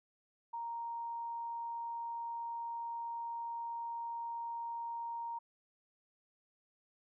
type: tone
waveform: sine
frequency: 932.3 Hz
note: A#5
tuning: in tune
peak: -38 dBFS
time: 0.53-5.39 s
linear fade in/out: 10 ms
effects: none